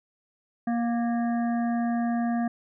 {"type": "harmonic tone with a mistuned harmonic", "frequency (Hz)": 235.4, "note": "A#3", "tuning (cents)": 17, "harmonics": [1, 3, 5, 7, 8], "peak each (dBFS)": [-24, -31, -43, -42, -46], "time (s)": [0.67, 2.48], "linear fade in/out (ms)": 5, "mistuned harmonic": 8, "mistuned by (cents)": -43, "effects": []}